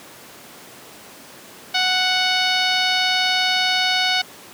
10% pulse tone with low-pass filter, 740 Hz, F#5, in tune, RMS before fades -19 dBFS, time 1.74-4.22 s, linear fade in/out 10 ms, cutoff 4700 Hz, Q 1.8, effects pink hiss -41 dBFS RMS until 4.53 s + high-pass 200 Hz 12 dB/octave

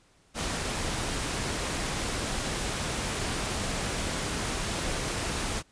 pink noise, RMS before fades -31 dBFS, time 0.34-5.63 s, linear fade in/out 50 ms, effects pink hiss -63 dBFS RMS until 5.71 s + resampled to 22050 Hz

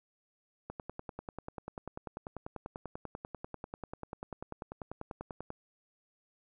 click train, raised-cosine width 1 ms, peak -26 dBFS, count 50, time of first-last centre 0.7-5.504 s, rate 10.2 Hz, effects none

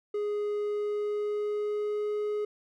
triangle tone with pitch glide, 415.3 to 419.2 Hz, G#4 to G#4, 0 to +16 cents, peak -26 dBFS, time 0.14-2.45 s, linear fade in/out 5 ms, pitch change +16 cents, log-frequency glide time 0.55-2.15 s, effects none

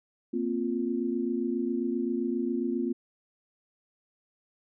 sine chord, Bb suspended second, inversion none, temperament equal with one note detuned, 233.1 / 260.6 / 349.2 Hz, Bb3 / C4 / F4, 0 / -7 / 0 cents, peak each -31 dBFS, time 0.33-2.93 s, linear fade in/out 10 ms, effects none

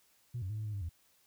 sine tone with pitch steps, 121.2 / 93.3 / 107.3 / 108 / 105.8 / 100 / 83.2 Hz, B2 / F#2 / A2 / A2 / G#2 / G2 / E2, -32 / +15 / -43 / -32 / +33 / +35 / +17 cents, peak -34 dBFS, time 0.34-0.893 s, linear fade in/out 10 ms, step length 79 ms, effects tanh soft clip ceiling -32 dBFS + white hiss -69 dBFS RMS until 1.26 s

